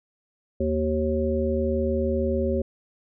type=harmonic tone with a mistuned harmonic; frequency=77.78 Hz; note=D#2; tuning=in tune; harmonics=1 / 3 / 5 / 7; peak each=-27 / -27 / -27 / -27 dBFS; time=0.6-2.62 s; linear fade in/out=5 ms; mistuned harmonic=5; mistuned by=-28 cents; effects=none